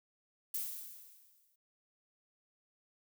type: noise with exponential decay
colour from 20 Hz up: violet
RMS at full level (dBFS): -36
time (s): 0.54-1.56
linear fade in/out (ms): 5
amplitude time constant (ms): 220
effects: none